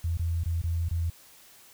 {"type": "tone with dropouts", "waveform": "sine", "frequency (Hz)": 83.8, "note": "E2", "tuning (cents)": 29, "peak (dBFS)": -25, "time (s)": [0.04, 1.1], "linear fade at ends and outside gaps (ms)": 5, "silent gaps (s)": [[0.173, 0.193], [0.437, 0.458], [0.617, 0.638], [0.887, 0.91]], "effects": ["white hiss -54 dBFS RMS until 1.73 s"]}